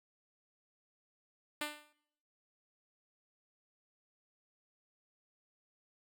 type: tone with exponential decay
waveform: 5% pulse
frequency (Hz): 298.2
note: D4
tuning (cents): +27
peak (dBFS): -22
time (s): 1.61-1.93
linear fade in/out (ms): 5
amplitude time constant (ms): 68
effects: noise-tail reverb RT60 0.8 s tail -23 dB re dry